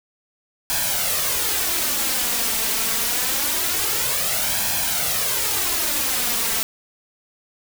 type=noise with flanger; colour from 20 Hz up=white; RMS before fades=-22 dBFS; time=0.7-6.63 s; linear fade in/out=0 ms; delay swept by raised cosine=1.2 to 4.5 ms; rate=0.25 Hz; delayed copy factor=+0.6; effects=none